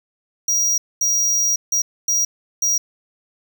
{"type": "tone bursts at uneven times", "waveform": "square", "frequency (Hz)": 5740, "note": "F8", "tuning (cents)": 47, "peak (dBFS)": -16, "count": 5, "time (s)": [[0.48, 0.78], [1.01, 1.56], [1.72, 1.82], [2.08, 2.25], [2.62, 2.78]], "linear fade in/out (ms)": 5, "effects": []}